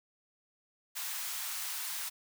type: high-pass noise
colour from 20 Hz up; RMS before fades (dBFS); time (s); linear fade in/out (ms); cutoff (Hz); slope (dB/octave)
white; -38; 0.95-2.1; 20; 850; 24
effects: none